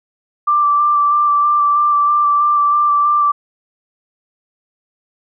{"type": "tone with vibrato", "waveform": "sine", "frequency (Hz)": 1174.7, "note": "D6", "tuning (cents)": 0, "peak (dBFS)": -10, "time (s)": [0.47, 3.32], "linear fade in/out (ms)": 10, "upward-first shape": "square", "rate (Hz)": 3.1, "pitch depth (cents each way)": 12, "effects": []}